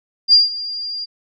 sine tone with ADSR envelope, 4796 Hz, D8, 36 cents sharp, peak -5 dBFS, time 0.28-1.06 s, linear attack 49 ms, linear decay 160 ms, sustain -18 dB, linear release 25 ms, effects none

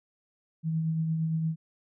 sine tone with tremolo, 160.8 Hz, E3, 43 cents flat, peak -24 dBFS, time 0.63-1.56 s, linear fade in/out 50 ms, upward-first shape triangle, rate 8.7 Hz, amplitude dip 35%, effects none

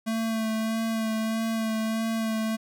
square tone with vibrato, 222.6 Hz, A3, 20 cents sharp, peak -26 dBFS, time 0.06-2.57 s, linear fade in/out 20 ms, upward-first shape sine, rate 1.6 Hz, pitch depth 19 cents each way, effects none

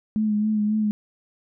sine tone with vibrato, 212.7 Hz, G#3, 42 cents sharp, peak -19 dBFS, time 0.16-0.91 s, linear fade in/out 0 ms, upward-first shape sine, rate 3.7 Hz, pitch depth 32 cents each way, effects none

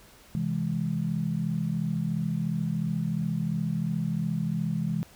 sine chord, C augmented, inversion none, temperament equal, 130.81 / 164.81 / 207.7 Hz, C3 / E3 / G#3, 0 / 0 / 0 cents, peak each -33 / -28 / -31 dBFS, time 0.35-5.03 s, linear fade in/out 0 ms, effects pink hiss -54 dBFS RMS until 5.15 s

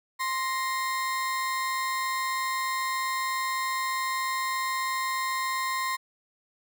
35% pulse tone pair together, 1047.6 / 1870 Hz, C6 / A#6, +2 / +5 cents, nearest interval minor seventh, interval 1003 cents, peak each -26 / -33 dBFS, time 0.19-5.97 s, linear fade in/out 20 ms, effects none

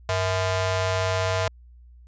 sawtooth ring-modulated tone, 373 Hz, F#4, 14 cents sharp, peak -15 dBFS, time 0.09-1.48 s, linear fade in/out 2 ms, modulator 276 Hz, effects added 60 Hz sine -46 dBFS peak until 2.07 s + resampled to 16000 Hz

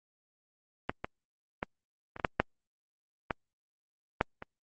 clicks, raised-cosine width 0.5 ms, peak -15 / -19 / -16 / -27 / -22 / -9 / -7 / -14 / -9 / -26 dBFS, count 10, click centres 0.895 / 1.045 / 1.629 / 2.164 / 2.198 / 2.248 / 2.4 / 3.308 / 4.211 / 4.424 s, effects Opus 24 kbps

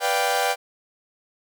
sawtooth chord, G dominant seventh, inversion first, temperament equal, 493.9 / 587.3 / 698.5 / 784 Hz, B4 / D5 / F5 / G5, 0 / 0 / 0 / 0 cents, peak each -23 / -24 / -24 / -19 dBFS, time 0-0.56 s, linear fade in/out 50 ms, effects none

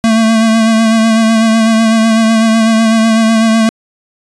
square tone with vibrato, 223.6 Hz, A3, 28 cents sharp, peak -7 dBFS, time 0.04-3.69 s, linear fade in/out 0 ms, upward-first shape sine, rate 8 Hz, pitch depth 29 cents each way, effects resampled to 22050 Hz

